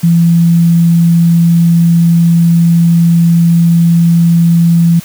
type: tone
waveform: sine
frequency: 168.7 Hz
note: E3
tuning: 40 cents sharp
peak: -4 dBFS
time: 0.03-5 s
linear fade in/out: 10 ms
effects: white hiss -32 dBFS RMS until 5.04 s